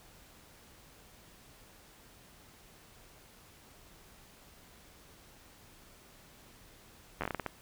slowing click train, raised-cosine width 0.5 ms, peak -19 dBFS, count 9, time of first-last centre 7.21-7.463 s, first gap 11 ms, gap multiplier 1.29, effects pink hiss -58 dBFS RMS until 7.61 s

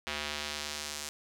square tone with band-pass filter sweep, 74.2 Hz, D2, 18 cents sharp, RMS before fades -38 dBFS, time 0.07-1.09 s, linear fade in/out 0 ms, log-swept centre 2900 to 7100 Hz, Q 1, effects none

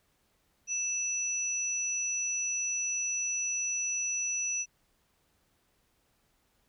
sine tone pair together, 2637 / 5912 Hz, E7 / F#8, 0 / -2 cents, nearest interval octave + major second, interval 1398 cents, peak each -37 / -30 dBFS, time 0.67-4.66 s, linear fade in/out 50 ms, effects pink hiss -72 dBFS RMS until 6.68 s

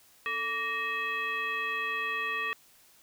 sine tone with frequency modulation, 1864.7 Hz, A#6, in tune, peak -29 dBFS, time 0.26-2.53 s, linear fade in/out 0 ms, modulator 711 Hz, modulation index 1.3, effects white hiss -60 dBFS RMS until 3.02 s

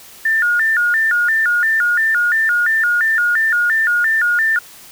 sine tone with vibrato, 1600 Hz, G6, 35 cents sharp, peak -12 dBFS, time 0.25-4.59 s, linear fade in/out 5 ms, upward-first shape square, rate 2.9 Hz, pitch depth 190 cents each way, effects white hiss -40 dBFS RMS until 4.91 s

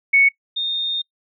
sine tone pair in turn, 2217 / 3663 Hz, C#7 / A#7, 0 / -31 cents, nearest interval major sixth, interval 869 cents, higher second, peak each -10 / -20 dBFS, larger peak first, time 0.13-0.29 / 0.56-1.02 s, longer second, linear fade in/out 10 ms, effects noise-tail reverb RT60 0.1 s tail -23 dB re dry

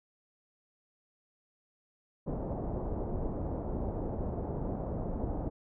pink low-pass noise, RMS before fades -35 dBFS, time 2.26-5.5 s, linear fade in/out 20 ms, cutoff 750 Hz, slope 24 dB/octave, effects none

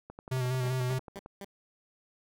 click train, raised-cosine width 1 ms, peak -30 dBFS, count 14, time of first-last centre 0.1-1.261 s, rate 11.2 Hz
square tone with vibrato, 127.5 Hz, C3, 44 cents flat, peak -29 dBFS, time 0.31-0.99 s, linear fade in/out 10 ms, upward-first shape square, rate 5.1 Hz, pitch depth 27 cents each way
15% pulse tone bursts, 198.4 Hz, G3, 21 cents sharp, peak -34 dBFS, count 4, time 0.65-1.446 s, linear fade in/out 0 ms, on 34 ms, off 220 ms
effects none

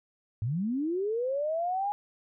sine linear sweep, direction up, 99.2 to 830.6 Hz, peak -27 dBFS, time 0.42-1.92 s, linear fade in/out 0 ms, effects none

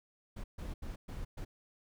brown noise bursts at uneven times, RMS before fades -41 dBFS, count 5, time 0.36-0.44 / 0.58-0.74 / 0.82-0.96 / 1.08-1.25 / 1.37-1.45 s, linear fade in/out 10 ms, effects none

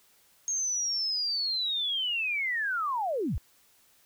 sine linear sweep, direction down, 6510 to 32.44 Hz, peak -27 dBFS, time 0.48-3.38 s, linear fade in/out 0 ms, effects white hiss -63 dBFS RMS until 4.05 s

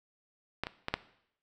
clicks, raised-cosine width 0.3 ms, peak -15 / -20 / -16 / -11 dBFS, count 4, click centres 0.636 / 0.669 / 0.884 / 0.94 s, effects noise-tail reverb RT60 0.7 s tail -17 dB re dry

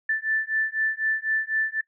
sine beating tone pair, 1760 / 1764 Hz, A6 / A6, 0 / +4 cents, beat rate 4 Hz, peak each -26 dBFS, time 0.09-1.81 s, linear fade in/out 5 ms, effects noise-tail reverb RT60 0.1 s tail -21 dB re dry

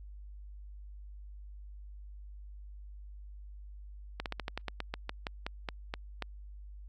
slowing click train, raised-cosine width 0.3 ms, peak -19 dBFS, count 15, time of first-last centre 4.2-6.223 s, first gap 58 ms, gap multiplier 1.13, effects added 50 Hz sine -45 dBFS peak until 6.88 s + Opus 48 kbps

